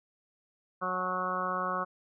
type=harmonic tone with a mistuned harmonic; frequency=183.5 Hz; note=F#3; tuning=14 cents flat; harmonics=1 / 2 / 3 / 4 / 5 / 6 / 7 / 8; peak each=-41 / -43 / -38 / -40 / -44 / -33 / -35 / -40 dBFS; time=0.81-1.85 s; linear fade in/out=20 ms; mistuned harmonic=5; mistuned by=-32 cents; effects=none